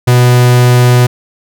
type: tone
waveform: 45% pulse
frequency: 123.47 Hz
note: B2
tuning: in tune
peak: -4 dBFS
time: 0.07-1.07 s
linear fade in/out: 10 ms
effects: none